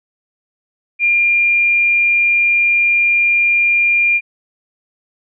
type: tone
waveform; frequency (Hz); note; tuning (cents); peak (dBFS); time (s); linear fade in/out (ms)
sine; 2400; D7; +37; -10; 0.99-4.21; 50
effects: none